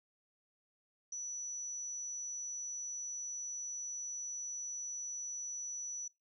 sine tone, 5920 Hz, F#8, in tune, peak -39 dBFS, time 1.12-6.08 s, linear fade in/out 5 ms, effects noise-tail reverb RT60 0.2 s tail -22 dB re dry

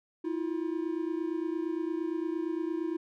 triangle tone pair together, 321.3 / 350 Hz, E4 / F4, -44 / +4 cents, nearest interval minor second, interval 148 cents, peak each -30 / -32 dBFS, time 0.24-2.97 s, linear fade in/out 10 ms, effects none

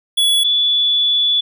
square / sine tone pair in turn, 3394 / 3443 Hz, G#7 / A7, +37 / -38 cents, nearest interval unison, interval 25 cents, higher second, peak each -12 dBFS, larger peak neither, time 0.17-0.44 / 0.44-1.41 s, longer second, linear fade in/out 10 ms, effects none

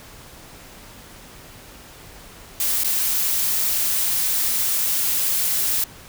blue noise with dropouts, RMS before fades -21 dBFS, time 2.6-5.84 s, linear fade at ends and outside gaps 2 ms, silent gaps 2.836-2.845 s, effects pink hiss -43 dBFS RMS until 6.08 s

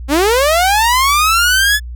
sawtooth linear sweep, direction up, 259.3 to 1734 Hz, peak -6 dBFS, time 0.08-1.8 s, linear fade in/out 50 ms, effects added 60 Hz sine -24 dBFS peak until 1.95 s

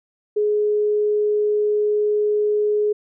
sine tone, 419.5 Hz, G#4, 17 cents sharp, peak -16 dBFS, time 0.36-2.93 s, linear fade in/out 10 ms, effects none

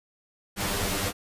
pink noise with comb filter, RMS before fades -28 dBFS, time 0.56-1.13 s, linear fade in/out 50 ms, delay 10 ms, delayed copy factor +0.95, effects resampled to 32000 Hz

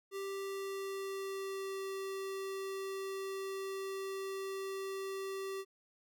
square tone with pitch glide, 392 to 387.5 Hz, G4 to G4, 0 to -20 cents, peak -39 dBFS, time 0.11-5.65 s, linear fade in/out 50 ms, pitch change -20 cents, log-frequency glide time 0.31-1.84 s, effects none

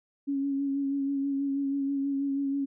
sine tone with vibrato, 277.2 Hz, C#4, in tune, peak -26 dBFS, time 0.27-2.66 s, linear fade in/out 20 ms, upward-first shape sine, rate 6.2 Hz, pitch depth 25 cents each way, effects none

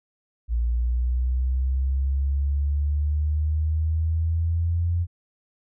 sine linear sweep, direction up, 57.6 to 86.9 Hz, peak -20 dBFS, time 0.48-5.07 s, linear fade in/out 50 ms, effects none

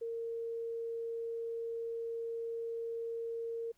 sine tone, 460.4 Hz, A#4, 22 cents flat, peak -36 dBFS, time 0.01-3.72 s, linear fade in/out 10 ms, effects pink hiss -74 dBFS RMS until 3.77 s

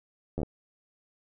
slowing click train, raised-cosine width 2 ms, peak -19 dBFS, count 5, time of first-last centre 0.38-0.432 s, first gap 11 ms, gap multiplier 1.11, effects none

